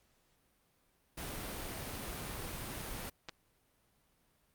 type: noise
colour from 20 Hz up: pink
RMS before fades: -42 dBFS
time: 1.17-3.1 s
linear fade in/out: 10 ms
type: clicks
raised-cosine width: 0.2 ms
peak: -26 dBFS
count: 2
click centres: 3.287 / 3.293 s
effects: pink hiss -73 dBFS RMS until 4.54 s + Opus 48 kbps